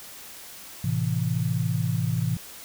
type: chord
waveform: sine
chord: A minor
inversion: none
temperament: equal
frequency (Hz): 110 / 130.81 / 164.81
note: A2 / C3 / E3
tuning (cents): 0 / 0 / 0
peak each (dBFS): -27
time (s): 0.84-2.37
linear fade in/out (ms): 5
effects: white hiss -43 dBFS RMS until 2.64 s